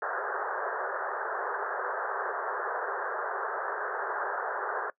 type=band-pass noise; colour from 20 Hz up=white; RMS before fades=-33 dBFS; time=0.02-4.9 s; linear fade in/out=2 ms; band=380 to 1700 Hz; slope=96 dB/octave; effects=noise-tail reverb RT60 0.1 s tail -21 dB re dry